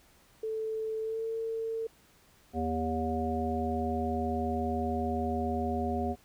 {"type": "tone with pitch glide", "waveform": "sine", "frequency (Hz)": [440, 450.3], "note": ["A4", "A4"], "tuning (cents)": [0, 40], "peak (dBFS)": -31, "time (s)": [0.43, 1.87], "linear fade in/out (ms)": 5, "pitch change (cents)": 40, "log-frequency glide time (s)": [1.02, 1.23]}
{"type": "harmonic tone", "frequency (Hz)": 80, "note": "D#2", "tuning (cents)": 49, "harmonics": [1, 3, 5, 7, 9], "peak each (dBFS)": [-35, -33, -36, -40, -34], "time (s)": [2.53, 6.16], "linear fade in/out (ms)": 50}
{"effects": ["pink hiss -62 dBFS RMS until 6.24 s"]}